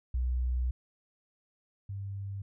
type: tone pair in turn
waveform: sine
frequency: 62.1 / 98.81 Hz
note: B1 / G2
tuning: +10 / +14 cents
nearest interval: minor sixth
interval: 804 cents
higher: second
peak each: -27 / -35 dBFS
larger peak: first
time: 0.14-0.71 / 1.89-2.42 s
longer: first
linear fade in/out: 5 ms
effects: none